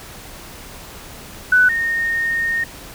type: tone pair in turn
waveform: sine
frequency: 1493 / 1843.6 Hz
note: F#6 / A#6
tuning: +15 / -20 cents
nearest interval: major third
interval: 365 cents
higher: second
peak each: -9 / -17 dBFS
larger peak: first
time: 1.52-1.69 / 1.69-2.64 s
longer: second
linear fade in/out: 5 ms
effects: pink hiss -37 dBFS RMS until 2.94 s